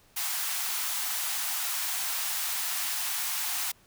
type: high-pass noise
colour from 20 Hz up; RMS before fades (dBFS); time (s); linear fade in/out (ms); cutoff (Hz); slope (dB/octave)
white; -31; 0.16-3.72; 10; 710; 48
effects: pink hiss -61 dBFS RMS until 3.86 s